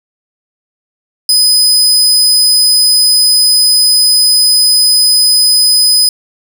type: tone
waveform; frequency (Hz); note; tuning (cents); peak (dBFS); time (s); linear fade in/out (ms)
sawtooth; 5010; D#8; +11; -3; 1.29-6.09; 2
effects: none